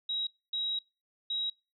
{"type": "tone bursts at uneven times", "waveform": "sine", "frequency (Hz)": 3834, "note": "A#7", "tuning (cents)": 48, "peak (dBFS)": -30, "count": 3, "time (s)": [[0.09, 0.27], [0.53, 0.79], [1.3, 1.5]], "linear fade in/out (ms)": 5, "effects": ["noise-tail reverb RT60 0.3 s tail -26 dB re dry"]}